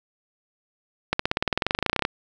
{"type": "accelerating click train", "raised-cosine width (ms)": 0.3, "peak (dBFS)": -5, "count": 22, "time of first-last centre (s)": [1.13, 2.051], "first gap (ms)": 64, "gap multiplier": 0.96, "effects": []}